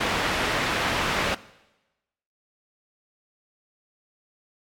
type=low-pass noise; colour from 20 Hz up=white; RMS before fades=-25 dBFS; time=0-1.35 s; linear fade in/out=10 ms; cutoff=2300 Hz; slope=12 dB/octave; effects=noise-tail reverb RT60 1.0 s tail -19 dB re dry + MP3 96 kbps